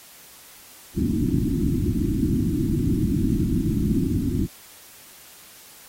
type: low-pass noise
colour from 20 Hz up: white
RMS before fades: -22 dBFS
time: 0.94-4.48 s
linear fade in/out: 50 ms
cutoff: 340 Hz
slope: 96 dB/octave
effects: white hiss -47 dBFS RMS until 5.88 s + AAC 48 kbps